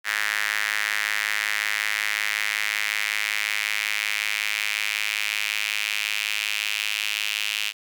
sawtooth tone with high-pass filter sweep, 105.4 Hz, G#2, 26 cents sharp, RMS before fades -26 dBFS, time 0.04-7.73 s, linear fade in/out 50 ms, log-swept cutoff 1800 to 2700 Hz, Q 3.5, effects none

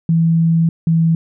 sine tone pair in turn, 164.81 / 164.03 Hz, E3 / E3, 0 / -8 cents, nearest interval unison, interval 8 cents, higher first, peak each -10 dBFS, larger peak neither, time 0.09-0.69 / 0.87-1.15 s, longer first, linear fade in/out 2 ms, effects none

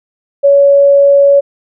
sine tone, 562 Hz, C#5, 24 cents sharp, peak -3 dBFS, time 0.43-1.41 s, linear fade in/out 20 ms, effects none

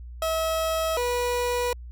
30% pulse tone pair in turn, 645 / 487.8 Hz, E5 / B4, -38 / -21 cents, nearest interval perfect fourth, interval 483 cents, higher first, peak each -21 dBFS, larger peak neither, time 0.22-0.97 / 0.97-1.73 s, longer second, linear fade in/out 2 ms, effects added 60 Hz sine -37 dBFS peak until 1.91 s

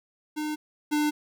square tone pair in turn, 303.7 / 299.3 Hz, D#4 / D4, -42 / +33 cents, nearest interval unison, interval 25 cents, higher first, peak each -29 / -23 dBFS, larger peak second, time 0.36-0.56 / 0.91-1.11 s, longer neither, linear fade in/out 20 ms, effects none

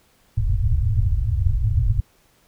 white low-pass noise, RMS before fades -19 dBFS, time 0.37-2.01 s, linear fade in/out 10 ms, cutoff 120 Hz, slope 96 dB/octave, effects pink hiss -59 dBFS RMS until 2.47 s

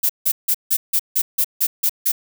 violet noise bursts, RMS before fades -17 dBFS, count 10, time 0.03-2.12 s, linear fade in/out 10 ms, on 65 ms, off 160 ms, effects none

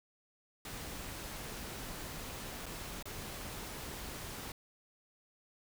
pink noise with dropouts, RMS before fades -44 dBFS, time 0.65-4.52 s, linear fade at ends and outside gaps 2 ms, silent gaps 2.658-2.663 / 3.026-3.055 s, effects none

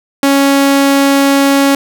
sawtooth tone, 277.2 Hz, C#4, in tune, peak -3 dBFS, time 0.23-1.75 s, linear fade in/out 2 ms, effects none

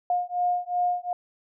sine beating tone pair, 712 / 714.7 Hz, F5 / F5, +33 / +40 cents, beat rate 2.7 Hz, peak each -26 dBFS, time 0.1-1.13 s, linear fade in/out 2 ms, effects none

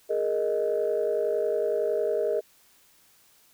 sine chord, Ab suspended second, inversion none, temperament equal, 415.3 / 466.2 / 622.3 Hz, Ab4 / Bb4 / Eb5, 0 / 0 / 0 cents, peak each -27 dBFS, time 0.09-2.41 s, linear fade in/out 20 ms, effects tanh soft clip ceiling -16 dBFS + white hiss -60 dBFS RMS until 3.53 s

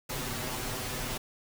pink noise with comb filter, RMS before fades -35 dBFS, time 0.09-1.18 s, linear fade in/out 10 ms, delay 7.9 ms, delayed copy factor +1, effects none

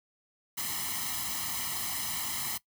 white noise with comb filter, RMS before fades -34 dBFS, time 0.57-2.58 s, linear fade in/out 10 ms, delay 0.98 ms, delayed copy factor +0.9, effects noise-tail reverb RT60 0.1 s tail -19 dB re dry + high-pass 60 Hz 12 dB/octave

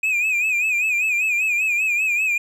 triangle tone with vibrato, 2489 Hz, D#7, in tune, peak -16 dBFS, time 0.03-2.38 s, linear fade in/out 5 ms, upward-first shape sine, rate 5.1 Hz, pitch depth 87 cents each way, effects none

